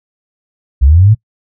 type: linear sweep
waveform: sine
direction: up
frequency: 59.9 to 114.4 Hz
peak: -3 dBFS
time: 0.81-1.15 s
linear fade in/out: 20 ms
effects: noise-tail reverb RT60 0.1 s tail -24 dB re dry